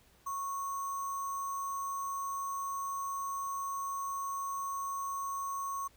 sine tone with sample-and-hold, 1102 Hz, C#6, 11 cents flat, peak -34 dBFS, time 0.26-5.88 s, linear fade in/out 10 ms, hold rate 7350 Hz, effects added 60 Hz sine -68 dBFS peak until 5.96 s + pink hiss -65 dBFS RMS until 5.96 s

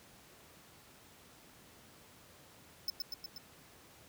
square tone with echo, 5274 Hz, E8, in tune, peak -32 dBFS, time 2.88-2.9 s, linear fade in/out 2 ms, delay 120 ms, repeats 4, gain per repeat -3 dB, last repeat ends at 3.38 s, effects pink hiss -59 dBFS RMS until 4.08 s + high-pass 80 Hz 12 dB/octave

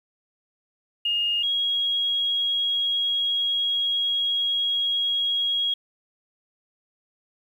sine tone pair in turn, 2841 / 3297 Hz, F7 / G#7, +29 / -13 cents, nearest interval minor third, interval 258 cents, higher second, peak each -21 dBFS, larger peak neither, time 1.05-1.43 / 1.43-5.74 s, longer second, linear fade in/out 5 ms, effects 9-bit

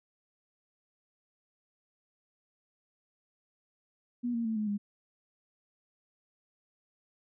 sine tone with pitch steps, 242.3 / 232.2 / 222.4 / 213.1 / 204.2 Hz, B3 / A#3 / A3 / G#3 / G#3, -33 / -7 / +19 / +45 / -29 cents, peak -29 dBFS, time 4.23-4.78 s, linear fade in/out 20 ms, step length 110 ms, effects none

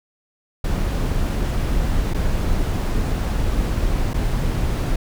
brown noise with dropouts, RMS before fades -20 dBFS, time 0.64-4.96 s, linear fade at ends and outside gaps 5 ms, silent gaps 2.137-2.144 / 4.135-4.141 s, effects none

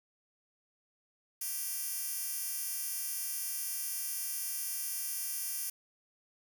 10% pulse tone with high-pass filter, 392 Hz, G4, in tune, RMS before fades -37 dBFS, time 1.41-5.7 s, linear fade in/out 5 ms, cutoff 10000 Hz, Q 0.72, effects none

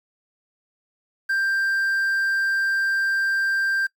triangle tone with quantisation, 1580 Hz, G6, 13 cents sharp, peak -18 dBFS, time 1.29-3.87 s, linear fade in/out 10 ms, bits 8, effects noise-tail reverb RT60 0.1 s tail -21 dB re dry

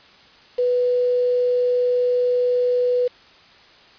sine tone with quantisation, 493.9 Hz, B4, in tune, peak -16 dBFS, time 0.58-3.08 s, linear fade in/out 10 ms, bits 6, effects white hiss -49 dBFS RMS until 3.98 s + resampled to 11025 Hz

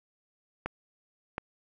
clicks, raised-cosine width 0.5 ms, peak -17 dBFS, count 2, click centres 0.66 / 1.381 s, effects none

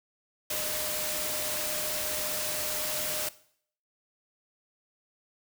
sine tone in noise, 610 Hz, D#5, 34 cents flat, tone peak -39 dBFS, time 0.5-3.29 s, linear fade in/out 5 ms, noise white, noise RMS -32 dBFS, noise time 0.5-3.29 s, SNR -10 dB, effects noise-tail reverb RT60 0.6 s tail -18 dB re dry

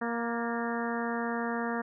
harmonic tone with a mistuned harmonic, 234.2 Hz, A#3, 8 cents sharp, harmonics 1 / 2 / 3 / 4 / 5 / 6 / 7 / 8, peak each -33 / -36 / -38 / -39 / -40 / -41 / -41 / -42 dBFS, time 0.01-1.82 s, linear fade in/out 10 ms, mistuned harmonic 8, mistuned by -41 cents, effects none

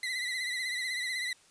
30% pulse tone with vibrato, 2000 Hz, B6, 21 cents sharp, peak -29 dBFS, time 0.03-1.33 s, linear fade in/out 2 ms, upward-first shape sine, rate 16 Hz, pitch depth 60 cents each way, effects white hiss -61 dBFS RMS until 1.5 s + resampled to 22050 Hz

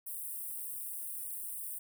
white high-pass noise, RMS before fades -41 dBFS, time 0.06-1.79 s, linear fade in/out 10 ms, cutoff 8400 Hz, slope 96 dB/octave, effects none

